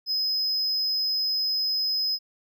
triangle tone, 5070 Hz, D#8, 32 cents sharp, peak -22 dBFS, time 0.06-2.19 s, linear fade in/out 50 ms, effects none

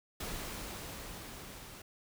pink noise with level ramp, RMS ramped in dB -40 to -50 dBFS, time 0.2-1.82 s, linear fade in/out 5 ms, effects none

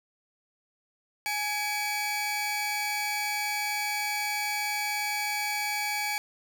sawtooth tone pair together, 835.2 / 2287 Hz, G#5 / D7, +10 / -47 cents, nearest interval octave + perfect fourth, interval 1743 cents, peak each -28 / -27 dBFS, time 1.26-6.18 s, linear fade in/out 0 ms, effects 10-bit

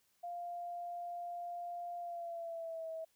sine tone with pitch glide, 698 to 647.5 Hz, F5 to E5, -1 to -31 cents, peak -40 dBFS, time 0.23-3.05 s, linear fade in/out 10 ms, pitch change -130 cents, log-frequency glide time 1.99-2.89 s, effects white hiss -75 dBFS RMS until 3.15 s

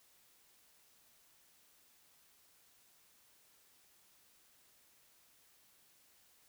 silence, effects white hiss -68 dBFS RMS until 6.48 s

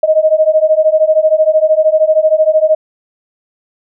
sine beating tone pair, 619 / 632 Hz, D#5 / D#5, -9 / +27 cents, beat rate 13 Hz, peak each -10 dBFS, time 0.03-2.75 s, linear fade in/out 5 ms, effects none

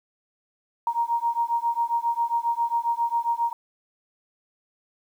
sine beating tone pair, 932.3 / 939.7 Hz, A#5 / A#5, 0 / +14 cents, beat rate 7.4 Hz, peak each -25 dBFS, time 0.87-3.53 s, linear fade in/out 2 ms, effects 9-bit

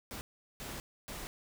pink noise bursts at uneven times, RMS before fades -43 dBFS, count 3, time 0.11-0.21 / 0.6-0.8 / 1.08-1.27 s, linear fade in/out 0 ms, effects none

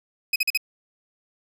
30% pulse tone bursts, 2527 Hz, D#7, 26 cents sharp, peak -16 dBFS, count 4, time 0.33-0.575 s, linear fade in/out 5 ms, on 29 ms, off 43 ms, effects none

